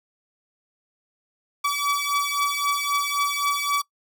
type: beating tone pair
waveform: sawtooth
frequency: 1144 / 1147.8 Hz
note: D6 / D6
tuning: -46 / -40 cents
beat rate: 3.8 Hz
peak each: -21 dBFS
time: 1.64-3.82 s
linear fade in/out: 10 ms
effects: noise-tail reverb RT60 0.1 s tail -23 dB re dry